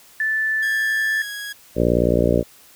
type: tone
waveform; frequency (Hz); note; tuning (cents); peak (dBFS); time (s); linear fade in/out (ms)
sine; 1756; A6; -4; -18; 0.2-1.22; 2
type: tone with pitch glide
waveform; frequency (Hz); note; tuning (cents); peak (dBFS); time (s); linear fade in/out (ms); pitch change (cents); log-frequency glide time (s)
sawtooth; 1644 to 1658.3; G#6 to G#6; -18 to -3; -25; 0.62-1.53; 10; +15; 0.99-1.19
type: harmonic tone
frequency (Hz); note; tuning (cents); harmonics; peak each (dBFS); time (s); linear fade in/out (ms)
59.1; A#1; +24; 1 / 2 / 3 / 4 / 5 / 6 / 7 / 8 / 9 / 10; -24 / -24 / -24 / -24 / -24 / -24 / -24 / -24 / -24 / -24; 1.75-2.44; 50
effects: white hiss -49 dBFS RMS until 2.75 s